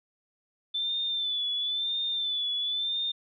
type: tone with vibrato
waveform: sine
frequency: 3520 Hz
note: A7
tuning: in tune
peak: -27 dBFS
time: 0.74-3.12 s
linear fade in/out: 10 ms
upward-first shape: sine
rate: 0.98 Hz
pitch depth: 56 cents each way
effects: none